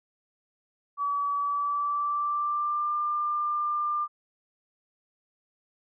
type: tone with pitch glide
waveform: sine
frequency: 1143 to 1195 Hz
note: D6 to D6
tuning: -47 to +30 cents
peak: -25 dBFS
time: 0.97-4.08 s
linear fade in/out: 50 ms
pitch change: +77 cents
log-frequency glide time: 1.36-2.93 s
effects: none